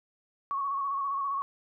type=tone with vibrato; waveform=sine; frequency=1108.7 Hz; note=C#6; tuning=in tune; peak=-28 dBFS; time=0.51-1.42 s; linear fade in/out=0 ms; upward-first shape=square; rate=15 Hz; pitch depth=32 cents each way; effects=none